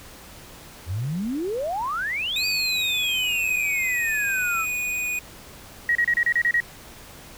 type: exponential two-way sweep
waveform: sine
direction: up then down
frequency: 81.8 to 4699 to 1287 Hz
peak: -24 dBFS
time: 0.86-4.66 s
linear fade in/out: 50 ms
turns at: 2.46 s
type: tone with pitch glide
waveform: square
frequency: 2500 to 2474 Hz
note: D#7 to D#7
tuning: +8 to -10 cents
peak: -25 dBFS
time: 2.36-5.19 s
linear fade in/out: 2 ms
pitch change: -18 cents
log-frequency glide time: 3.92-4.82 s
type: tone bursts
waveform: sine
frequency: 1900 Hz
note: A#6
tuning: 33 cents sharp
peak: -17 dBFS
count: 8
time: 5.89-6.603 s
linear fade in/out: 2 ms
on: 62 ms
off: 31 ms
effects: pink hiss -44 dBFS RMS until 7.37 s